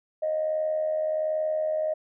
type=tone with amplitude modulation; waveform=sine; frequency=622.3 Hz; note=D#5; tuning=in tune; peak=-21 dBFS; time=0.22-1.94 s; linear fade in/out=10 ms; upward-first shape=sine; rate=81.3 Hz; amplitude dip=50%; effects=tanh soft clip ceiling -17 dBFS